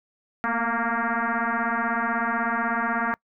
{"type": "tone with frequency modulation", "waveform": "sine", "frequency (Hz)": 240.1, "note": "B3", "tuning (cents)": -49, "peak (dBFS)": -22, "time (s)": [0.44, 3.14], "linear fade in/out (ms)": 0, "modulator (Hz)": 232, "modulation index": 6.9, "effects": ["noise-tail reverb RT60 0.1 s tail -25 dB re dry"]}